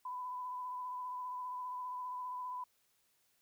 sine tone with vibrato, 1000 Hz, B5, 21 cents sharp, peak -39 dBFS, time 0.05-2.64 s, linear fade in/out 5 ms, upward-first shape triangle, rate 15 Hz, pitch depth 25 cents each way, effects white hiss -75 dBFS RMS until 3.41 s

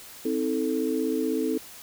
sine chord, A diminished, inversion first, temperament equal with one note detuned, 261.6 / 317.7 / 440 Hz, C4 / Eb4 / A4, 0 / +36 / 0 cents, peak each -28 dBFS, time 0.25-1.58 s, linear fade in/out 5 ms, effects white hiss -45 dBFS RMS until 1.82 s

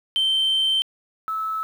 sine tone pair in turn, 3112 / 1303.2 Hz, G7 / E6, -13 / -20 cents, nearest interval octave + minor third, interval 1507 cents, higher first, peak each -16 / -23 dBFS, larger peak first, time 0.16-0.82 / 1.28-1.63 s, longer first, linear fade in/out 0 ms, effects tanh soft clip ceiling -15 dBFS + 8-bit

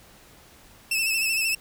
sawtooth tone with vibrato, 2637 Hz, E7, in tune, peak -19 dBFS, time 0.91-1.55 s, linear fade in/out 5 ms, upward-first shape sine, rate 13 Hz, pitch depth 49 cents each way, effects pink hiss -52 dBFS RMS until 1.6 s

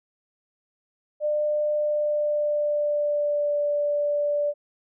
sine tone with pitch glide, 599 to 584.6 Hz, D5 to D5, +34 to -8 cents, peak -21 dBFS, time 1.2-4.54 s, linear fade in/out 50 ms, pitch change -42 cents, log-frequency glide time 1.69-3.58 s, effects none

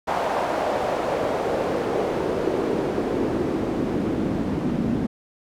pink noise with band-pass filter sweep, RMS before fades -24 dBFS, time 0.07-5.07 s, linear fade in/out 10 ms, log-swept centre 740 to 220 Hz, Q 1.9, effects none

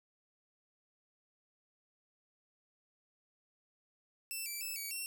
5% pulse tone with pitch steps, 2666 / 2330 / 2628 / 2265 / 2717 Hz, E7 / D7 / E7 / C#7 / F7, +19 / -14 / -6 / +37 / -48 cents, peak -30 dBFS, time 4.31-5.06 s, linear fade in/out 0 ms, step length 150 ms, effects none

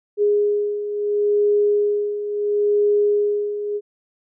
sine beating tone pair, 412.7 / 413.43 Hz, G#4 / G#4, -11 / -8 cents, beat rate 0.73 Hz, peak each -23 / -17 dBFS, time 0.17-3.81 s, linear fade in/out 50 ms, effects none

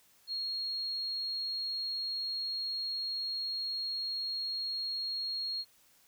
sine tone, 4279 Hz, C8, 38 cents sharp, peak -33 dBFS, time 0.27-5.65 s, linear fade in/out 50 ms, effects white hiss -65 dBFS RMS until 6.07 s

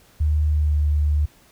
sine tone with pitch glide, 75.8 to 74.33 Hz, D#2 to D2, -45 to +21 cents, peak -16 dBFS, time 0.2-1.26 s, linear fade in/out 10 ms, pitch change -34 cents, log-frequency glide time 0.48-0.79 s, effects pink hiss -54 dBFS RMS until 1.51 s

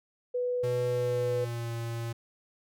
sine tone, 493.9 Hz, B4, in tune, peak -27 dBFS, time 0.34-1.45 s, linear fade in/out 10 ms
square tone with pitch glide, 123.1 to 116.19 Hz, B2 to A#2, -5 to -5 cents, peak -33 dBFS, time 0.63-2.13 s, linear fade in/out 10 ms, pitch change -100 cents, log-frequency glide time 0.87-1.74 s
effects none

